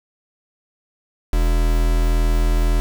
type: tone with quantisation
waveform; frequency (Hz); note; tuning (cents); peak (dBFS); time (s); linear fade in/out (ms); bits
triangle; 40.87; E1; -14; -12; 1.33-2.8; 0; 4
effects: none